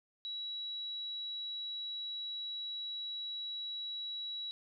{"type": "tone", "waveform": "sine", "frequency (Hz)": 3900, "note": "B7", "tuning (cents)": -23, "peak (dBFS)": -38, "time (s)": [0.25, 4.51], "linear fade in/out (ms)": 0, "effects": []}